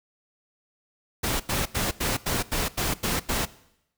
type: noise bursts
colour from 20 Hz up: pink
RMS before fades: -26 dBFS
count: 9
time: 1.23-3.456 s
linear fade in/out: 10 ms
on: 170 ms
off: 87 ms
effects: noise-tail reverb RT60 0.8 s tail -19 dB re dry